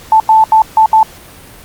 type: tone bursts at uneven times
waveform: sine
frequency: 879 Hz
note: A5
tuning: 2 cents flat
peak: -3 dBFS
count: 5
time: 0.12-0.2 / 0.29-0.44 / 0.52-0.62 / 0.77-0.86 / 0.93-1.03 s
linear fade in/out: 2 ms
effects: pink hiss -36 dBFS RMS until 1.64 s + Opus 48 kbps